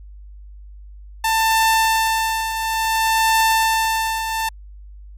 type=tone with tremolo; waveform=sawtooth; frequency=891 Hz; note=A5; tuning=22 cents sharp; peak=-9 dBFS; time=1.24-4.49 s; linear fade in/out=5 ms; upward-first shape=triangle; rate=0.58 Hz; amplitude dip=65%; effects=added 50 Hz sine -36 dBFS peak until 5.17 s + MP3 64 kbps